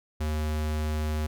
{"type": "tone", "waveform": "square", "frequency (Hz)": 76.7, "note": "D#2", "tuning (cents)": -24, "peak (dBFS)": -27, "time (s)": [0.2, 1.27], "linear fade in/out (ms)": 10, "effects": []}